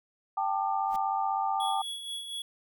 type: chord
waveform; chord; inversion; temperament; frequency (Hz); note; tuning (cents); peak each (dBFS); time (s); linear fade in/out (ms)
sine; G suspended second; none; equal with one note detuned; 784 / 880 / 1197.3; G5 / A5 / D6; 0 / 0 / +33; -29 / -31 / -34; 0.37-1.82; 5
type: noise with exponential growth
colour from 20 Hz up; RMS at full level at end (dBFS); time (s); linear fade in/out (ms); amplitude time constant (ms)
pink; -42; 0.85-0.96; 1; 23
type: tone with tremolo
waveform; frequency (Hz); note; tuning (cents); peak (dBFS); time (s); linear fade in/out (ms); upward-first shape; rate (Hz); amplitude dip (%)
square; 3364; G#7; +22; -34; 1.6-2.42; 2; sine; 4.2; 50
effects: none